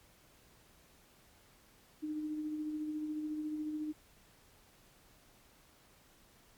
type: tone with tremolo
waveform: sine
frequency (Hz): 305.3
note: D#4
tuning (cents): -33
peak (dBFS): -34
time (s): 2.02-3.93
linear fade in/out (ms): 20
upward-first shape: sine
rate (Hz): 14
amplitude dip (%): 35
effects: pink hiss -64 dBFS RMS until 6.57 s + MP3 96 kbps